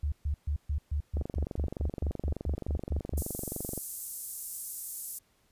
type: tone bursts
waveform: sine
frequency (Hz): 73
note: D2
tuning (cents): -10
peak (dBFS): -27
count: 15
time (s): 0.03-3.215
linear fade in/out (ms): 5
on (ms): 91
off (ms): 130
type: click train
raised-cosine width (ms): 2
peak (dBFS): -23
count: 62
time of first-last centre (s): 1.17-3.777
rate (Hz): 23.4
type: high-pass noise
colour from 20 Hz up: pink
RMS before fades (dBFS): -38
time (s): 3.17-5.19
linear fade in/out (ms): 10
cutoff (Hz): 8300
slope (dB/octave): 24
effects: pink hiss -69 dBFS RMS until 5.51 s + resampled to 32000 Hz